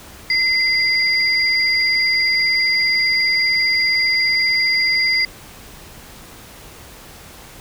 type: tone pair together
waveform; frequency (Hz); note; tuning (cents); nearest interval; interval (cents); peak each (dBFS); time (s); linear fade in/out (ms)
sine; 2057 / 4814; C7 / D8; -30 / +42; octave + minor third; 1472; -16 / -18; 0.3-5.25; 2
effects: pink hiss -40 dBFS RMS until 7.6 s